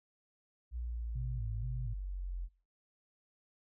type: linear sweep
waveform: sine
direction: down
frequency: 60.4 to 43.08 Hz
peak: -36 dBFS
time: 0.71-2.49 s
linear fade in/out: 50 ms
type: tone with vibrato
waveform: sine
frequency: 116.54 Hz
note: A#2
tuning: in tune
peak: -38 dBFS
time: 1.15-1.94 s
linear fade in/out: 10 ms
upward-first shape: square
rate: 2.1 Hz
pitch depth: 120 cents each way
effects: noise-tail reverb RT60 0.5 s tail -26 dB re dry